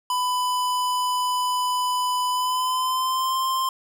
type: tone with pitch glide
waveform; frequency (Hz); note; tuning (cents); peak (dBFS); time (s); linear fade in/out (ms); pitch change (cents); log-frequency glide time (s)
square; 998 to 1048.8; B5 to C6; +18 to +4; -22; 0.1-3.69; 2; +86; 2.3-3.37
effects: 10-bit